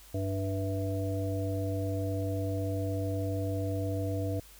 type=harmonic tone with a mistuned harmonic; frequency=98 Hz; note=G2; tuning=in tune; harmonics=1 / 3 / 5 / 7; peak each=-31 / -36 / -38 / -39 dBFS; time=0.14-4.4 s; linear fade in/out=5 ms; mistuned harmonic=7; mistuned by=-71 cents; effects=added 50 Hz sine -55 dBFS peak until 4.59 s + white hiss -55 dBFS RMS until 4.59 s